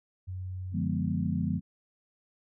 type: tone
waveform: sine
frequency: 92.5 Hz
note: F#2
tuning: in tune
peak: -34 dBFS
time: 0.27-1.6 s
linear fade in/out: 20 ms
type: chord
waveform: sine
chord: D diminished seventh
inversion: none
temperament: equal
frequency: 146.83 / 174.61 / 207.7 / 246.9 Hz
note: D3 / F3 / Ab3 / Cb4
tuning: 0 / 0 / 0 / 0 cents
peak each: -34 / -31 / -33 / -35 dBFS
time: 0.72-1.61 s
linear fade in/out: 50 ms
effects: none